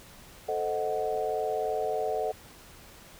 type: chord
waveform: sine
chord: A diminished seventh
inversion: none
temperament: equal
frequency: 440 / 523.3 / 622.3 / 740 Hz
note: A4 / C5 / Eb5 / Gb5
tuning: 0 / 0 / 0 / 0 cents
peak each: -31 / -36 / -33 / -32 dBFS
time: 0.48-2.32 s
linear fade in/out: 10 ms
effects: pink hiss -51 dBFS RMS until 3.19 s